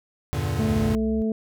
square chord, E half-diminished seventh, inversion none, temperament equal, 82.41 / 98 / 116.54 / 146.83 Hz, E2 / G2 / Bb2 / D3, 0 / 0 / 0 / 0 cents, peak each -30 dBFS, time 0.33-0.95 s, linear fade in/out 0 ms
harmonic tone, 220 Hz, A3, in tune, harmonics 1 / 2 / 3, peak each -22 / -28 / -37 dBFS, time 0.59-1.32 s, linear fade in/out 2 ms
sine linear two-way sweep, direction down then up, 74.8 to 57 to 68.8 Hz, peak -30 dBFS, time 0.65-1.22 s, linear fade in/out 0 ms, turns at 0.85 s
effects none

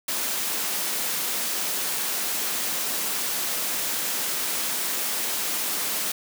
white high-pass noise, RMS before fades -27 dBFS, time 0.08-6.12 s, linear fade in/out 5 ms, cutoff 170 Hz, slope 24 dB/octave, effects none

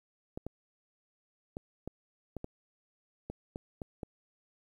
clicks, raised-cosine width 2 ms, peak -25 dBFS, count 10, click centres 0.375 / 0.466 / 1.569 / 1.876 / 2.367 / 2.444 / 3.3 / 3.559 / 3.818 / 4.032 s, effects 10-bit

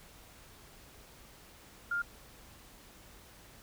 sine tone, 1405 Hz, F6, 10 cents sharp, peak -30 dBFS, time 1.91-2.02 s, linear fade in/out 5 ms, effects added 50 Hz sine -64 dBFS peak until 3.62 s + pink hiss -56 dBFS RMS until 3.62 s

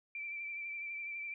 sine tone with vibrato, 2341 Hz, D7, 6 cents flat, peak -39 dBFS, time 0.15-1.34 s, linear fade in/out 2 ms, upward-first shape triangle, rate 12 Hz, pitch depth 35 cents each way, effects none

